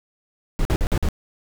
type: noise bursts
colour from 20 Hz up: brown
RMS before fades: -19 dBFS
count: 5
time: 0.59-1.087 s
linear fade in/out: 0 ms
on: 61 ms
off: 48 ms
effects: none